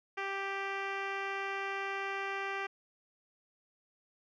10% pulse tone with low-pass filter, 392.4 Hz, G4, 2 cents sharp, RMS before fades -37 dBFS, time 0.17-2.67 s, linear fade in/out 10 ms, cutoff 2700 Hz, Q 1.4, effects none

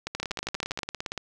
two click trains, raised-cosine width 0.2 ms, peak -13 / -14 dBFS, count 10 / 18, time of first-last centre 0.07-0.79 / 0.2-1.177 s, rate 12.5 / 17.4 Hz, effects none

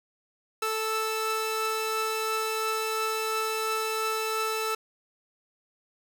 sawtooth tone pair together, 440 / 1317.1 Hz, A4 / E6, 0 / -2 cents, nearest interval octave + perfect fifth, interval 1898 cents, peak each -26 dBFS, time 0.62-4.75 s, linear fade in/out 5 ms, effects none

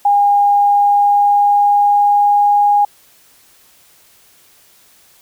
sine tone with pitch glide, 813 to 820.5 Hz, G#5 to G#5, -37 to -21 cents, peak -8 dBFS, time 0.05-2.85 s, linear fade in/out 5 ms, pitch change +16 cents, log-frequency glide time 0.42-2.66 s, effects white hiss -49 dBFS RMS until 5.21 s

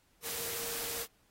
sine tone in noise, 466.2 Hz, A#4, in tune, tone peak -46 dBFS, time 0.22-1.07 s, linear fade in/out 50 ms, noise white, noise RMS -38 dBFS, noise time 0.22-1.07 s, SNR -11 dB, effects pink hiss -70 dBFS RMS until 1.3 s + AAC 48 kbps

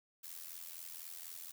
blue noise with amplitude modulation, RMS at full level -45 dBFS, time 0.23-1.52 s, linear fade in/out 10 ms, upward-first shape sine, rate 84 Hz, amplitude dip 80%, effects none

